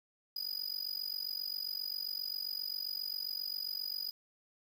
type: tone with amplitude modulation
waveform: square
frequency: 4941 Hz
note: D#8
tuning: 13 cents flat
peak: -33 dBFS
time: 0.36-4.11 s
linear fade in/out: 5 ms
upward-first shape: sine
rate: 47.5 Hz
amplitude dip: 95%
effects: 10-bit